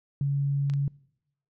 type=tone; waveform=sine; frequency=140.5 Hz; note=C#3; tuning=24 cents sharp; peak=-23 dBFS; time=0.21-0.88 s; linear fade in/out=2 ms
type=clicks; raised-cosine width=0.2 ms; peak=-25 / -31 dBFS; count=2; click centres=0.699 / 0.737 s
effects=noise-tail reverb RT60 0.8 s tail -24 dB re dry